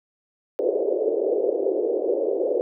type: band-pass noise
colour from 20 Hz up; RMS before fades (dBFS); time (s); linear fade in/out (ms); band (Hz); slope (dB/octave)
white; -23; 0.59-2.61; 0; 360 to 530; 48
effects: none